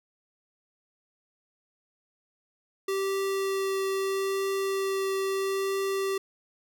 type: tone with vibrato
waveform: square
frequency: 388.5 Hz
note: G4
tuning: 16 cents flat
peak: -27 dBFS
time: 2.88-6.18 s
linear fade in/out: 5 ms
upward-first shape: triangle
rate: 0.77 Hz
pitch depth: 8 cents each way
effects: none